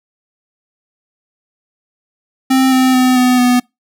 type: tone with pitch steps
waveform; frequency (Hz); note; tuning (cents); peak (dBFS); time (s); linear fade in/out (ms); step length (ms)
square; 262.6 / 258.7 / 254.8 / 251 / 247.3; C4 / C4 / C4 / B3 / B3; +6 / -19 / -46 / +28 / +3; -9; 2.5-3.6; 10; 220
effects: noise-tail reverb RT60 0.2 s tail -26 dB re dry